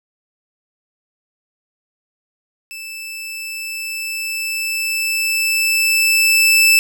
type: tone with level ramp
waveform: sawtooth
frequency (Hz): 2637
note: E7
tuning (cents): 0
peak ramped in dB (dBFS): -26 to -5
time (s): 2.71-6.79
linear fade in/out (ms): 0
effects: none